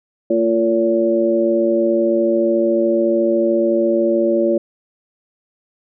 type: harmonic tone with a mistuned harmonic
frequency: 113.7 Hz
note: A#2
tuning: 43 cents flat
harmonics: 2 / 3 / 4 / 5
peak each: -21 / -16 / -26 / -17 dBFS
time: 0.3-4.58 s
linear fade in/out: 5 ms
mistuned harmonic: 3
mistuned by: +22 cents
effects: none